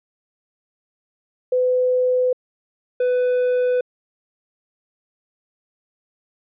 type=tone pair in turn; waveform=sine / triangle; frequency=504 / 498.5 Hz; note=B4 / B4; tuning=+35 / +16 cents; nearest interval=unison; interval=19 cents; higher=first; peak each=-15 / -14 dBFS; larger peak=second; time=1.52-2.33 / 3-3.81 s; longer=neither; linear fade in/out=5 ms; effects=resampled to 8000 Hz